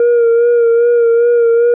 sine tone with vibrato, 470.1 Hz, A#4, 15 cents sharp, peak -4 dBFS, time 0-1.74 s, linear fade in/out 2 ms, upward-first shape sine, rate 2.5 Hz, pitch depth 31 cents each way, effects tanh soft clip ceiling -6 dBFS

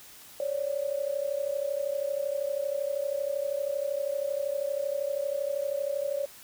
sine tone pair together, 550.3 / 583 Hz, C#5 / D5, -13 / -13 cents, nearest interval minor second, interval 100 cents, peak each -30 / -31 dBFS, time 0.4-6.26 s, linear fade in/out 2 ms, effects white hiss -50 dBFS RMS until 6.43 s

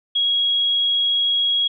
sine tone, 3309 Hz, G#7, 7 cents flat, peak -16 dBFS, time 0.15-1.68 s, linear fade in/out 10 ms, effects none

